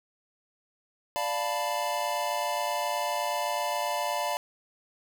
square chord, B half-diminished seventh, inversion first, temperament equal, 587.3 / 698.5 / 880 / 987.8 Hz, D5 / F5 / A5 / B5, 0 / 0 / 0 / 0 cents, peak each -34 dBFS, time 1.16-4.37 s, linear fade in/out 0 ms, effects none

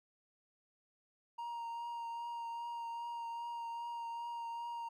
triangle tone with vibrato, 936 Hz, A#5, 7 cents sharp, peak -38 dBFS, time 1.38-4.89 s, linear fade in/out 10 ms, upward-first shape triangle, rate 2.5 Hz, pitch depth 19 cents each way, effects none

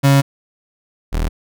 35% pulse tone pair in turn, 138.59 / 40.17 Hz, C#3 / E1, 0 / -44 cents, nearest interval octave + major sixth, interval 2144 cents, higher first, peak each -7 / -14 dBFS, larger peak first, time 0.03-0.22 / 1.12-1.29 s, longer first, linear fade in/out 20 ms, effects none

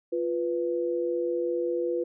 sine tone pair together, 348.7 / 493.9 Hz, F4 / B4, -3 / 0 cents, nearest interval tritone, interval 603 cents, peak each -28 dBFS, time 0.12-2.04 s, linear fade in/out 10 ms, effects none

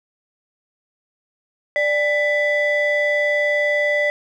triangle ring-modulated tone, 700 Hz, F5, 4 cents sharp, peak -11 dBFS, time 1.76-4.1 s, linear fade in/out 0 ms, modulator 1290 Hz, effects none

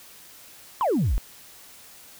sine exponential sweep, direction down, 1108.7 to 37.33 Hz, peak -18 dBFS, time 0.81-1.18 s, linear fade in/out 0 ms, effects tanh soft clip ceiling -17 dBFS + white hiss -48 dBFS RMS until 2.19 s

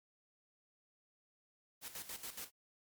white noise with tremolo, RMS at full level -45 dBFS, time 1.81-2.51 s, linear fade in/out 50 ms, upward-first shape square, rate 7.1 Hz, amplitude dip 70%, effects MP3 96 kbps

